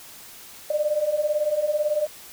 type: beating tone pair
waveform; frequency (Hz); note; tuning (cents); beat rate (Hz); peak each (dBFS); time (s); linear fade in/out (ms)
sine; 587.3 / 605.3; D5 / D#5; 0 / -48; 18; -26 / -22; 0.7-2.07; 5
effects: white hiss -44 dBFS RMS until 2.32 s